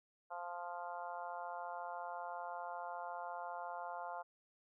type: harmonic tone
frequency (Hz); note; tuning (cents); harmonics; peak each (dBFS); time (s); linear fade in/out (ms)
174.61; F3; 0; 3 / 4 / 5 / 6 / 7 / 8; -52 / -46 / -47 / -50 / -55 / -53; 0.3-4.23; 20
effects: none